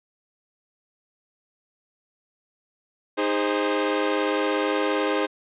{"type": "chord", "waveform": "sawtooth", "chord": "Ab major", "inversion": "second", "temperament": "equal with one note detuned", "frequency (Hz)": [311.1, 408.4, 523.3], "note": ["Eb4", "Ab4", "C5"], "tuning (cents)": [0, -29, 0], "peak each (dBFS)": -22, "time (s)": [3.17, 5.27], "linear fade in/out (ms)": 20, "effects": ["resampled to 8000 Hz"]}